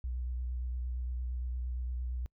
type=tone with vibrato; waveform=sine; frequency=61.74 Hz; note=B1; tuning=in tune; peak=-33 dBFS; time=0.04-2.26 s; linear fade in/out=0 ms; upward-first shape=sine; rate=8.7 Hz; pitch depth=27 cents each way; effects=noise-tail reverb RT60 0.1 s tail -26 dB re dry